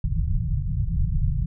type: low-pass noise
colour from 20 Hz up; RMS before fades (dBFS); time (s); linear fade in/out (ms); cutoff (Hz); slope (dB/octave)
pink; -23; 0.04-1.46; 5; 170; 96
effects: none